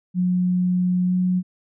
sine tone with pitch glide, 180.7 to 182.27 Hz, F#3 to F#3, -41 to -26 cents, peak -17 dBFS, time 0.14-1.43 s, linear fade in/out 50 ms, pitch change +15 cents, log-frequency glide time 1.06-1.13 s, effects none

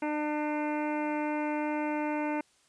harmonic tone, 300.2 Hz, D4, 38 cents sharp, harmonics 1 / 2 / 3 / 4 / 5 / 6 / 7 / 8 / 9, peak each -31 / -36 / -35 / -49 / -43 / -51 / -43 / -46 / -51 dBFS, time 0.02-2.41 s, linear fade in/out 5 ms, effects white hiss -66 dBFS RMS until 2.68 s + resampled to 22050 Hz

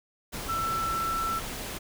sine tone in noise, 1334 Hz, E6, 20 cents sharp, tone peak -27 dBFS, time 0.48-1.4 s, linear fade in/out 20 ms, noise pink, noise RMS -36 dBFS, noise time 0.32-1.79 s, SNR +6 dB, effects none

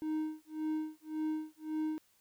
triangle tone with tremolo, 311.1 Hz, D#4, in tune, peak -29 dBFS, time 0.02-1.98 s, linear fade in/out 0 ms, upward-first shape sine, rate 1.8 Hz, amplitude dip 100%, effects white hiss -70 dBFS RMS until 2.2 s

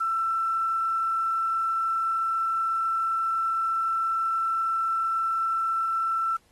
sine tone with quantisation, 1337 Hz, E6, 24 cents sharp, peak -23 dBFS, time 0-6.37 s, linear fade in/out 10 ms, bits 8, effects pink hiss -64 dBFS RMS until 6.51 s + AAC 32 kbps

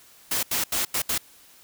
white noise bursts at uneven times, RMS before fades -25 dBFS, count 5, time 0.31-0.43 / 0.51-0.64 / 0.72-0.85 / 0.94-1.02 / 1.09-1.18 s, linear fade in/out 5 ms, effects white hiss -53 dBFS RMS until 1.63 s

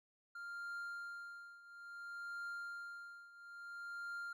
triangle tone with tremolo, 1396.9 Hz, F6, in tune, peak -40 dBFS, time 0.35-4.33 s, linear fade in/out 5 ms, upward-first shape triangle, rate 0.59 Hz, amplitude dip 85%, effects none

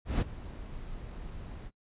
brown noise with ADSR envelope, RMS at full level -24 dBFS, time 0.05-1.71 s, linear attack 160 ms, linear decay 23 ms, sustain -18 dB, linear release 47 ms, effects noise-tail reverb RT60 0.1 s tail -21 dB re dry + resampled to 8000 Hz

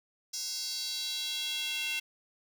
square tone with high-pass filter sweep, 302.1 Hz, D4, 49 cents sharp, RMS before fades -35 dBFS, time 0.33-2 s, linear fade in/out 10 ms, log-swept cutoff 5400 to 2700 Hz, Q 4.1, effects none

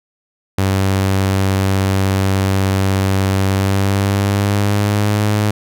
sawtooth tone with pitch glide, 96.5 to 104.63 Hz, G2 to G#2, -27 to +13 cents, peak -9 dBFS, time 0.58-5.51 s, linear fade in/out 5 ms, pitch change +140 cents, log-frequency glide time 3.46-5.26 s, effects none

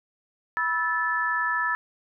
sine tone cluster, 979 / 1310 / 1742 Hz, B5 / E6 / A6, -15 / -11 / -18 cents, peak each -30 / -28 / -25 dBFS, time 0.57-1.75 s, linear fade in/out 0 ms, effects none

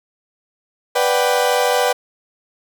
35% pulse chord, G major seventh, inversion first, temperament equal, 493.9 / 587.3 / 740 / 784 Hz, B4 / D5 / F#5 / G5, 0 / 0 / 0 / 0 cents, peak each -16 / -19 / -21 / -19 dBFS, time 0.95-1.93 s, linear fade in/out 10 ms, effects none

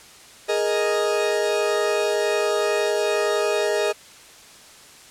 40% pulse chord, Ab suspended second, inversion none, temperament equal, 415.3 / 466.2 / 622.3 Hz, Ab4 / Bb4 / Eb5, 0 / 0 / 0 cents, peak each -22 / -25 / -23 dBFS, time 0.48-3.93 s, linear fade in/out 20 ms, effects white hiss -46 dBFS RMS until 5.1 s + low-pass 9000 Hz 12 dB/octave

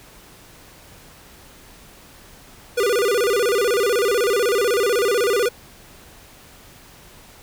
square tone with vibrato, 440 Hz, A4, in tune, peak -17 dBFS, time 2.77-5.49 s, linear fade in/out 10 ms, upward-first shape square, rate 16 Hz, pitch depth 170 cents each way, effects pink hiss -46 dBFS RMS until 7.42 s

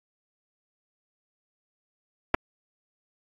clicks, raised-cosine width 0.5 ms, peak -6 dBFS, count 2, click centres 2.343 / 2.346 s, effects AAC 32 kbps

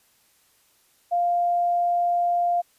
sine tone, 699 Hz, F5, 1 cent sharp, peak -19 dBFS, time 1.11-2.62 s, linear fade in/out 20 ms, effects white hiss -62 dBFS RMS until 2.78 s + resampled to 32000 Hz

